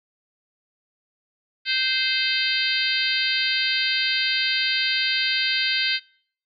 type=harmonic tone with a mistuned harmonic; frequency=520 Hz; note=C5; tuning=11 cents flat; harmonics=3 / 4 / 5 / 6 / 7 / 8 / 9; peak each=-28 / -28 / -28 / -28 / -28 / -28 / -28 dBFS; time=1.65-6 s; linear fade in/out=50 ms; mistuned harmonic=7; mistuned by=+27 cents; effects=noise-tail reverb RT60 0.6 s tail -26 dB re dry